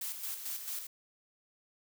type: noise with tremolo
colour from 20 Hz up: blue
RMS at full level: -38 dBFS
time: 0.01-0.87 s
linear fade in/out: 5 ms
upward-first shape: square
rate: 4.5 Hz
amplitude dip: 50%
effects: none